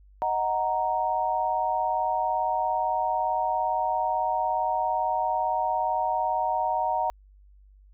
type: chord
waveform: sine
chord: D# minor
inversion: none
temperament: equal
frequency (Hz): 622.3 / 740 / 932.3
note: D#5 / F#5 / A#5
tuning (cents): 0 / 0 / 0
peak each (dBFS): -31 / -27 / -26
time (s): 0.22-7.1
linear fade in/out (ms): 0
effects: added 49 Hz sine -51 dBFS peak until 7.93 s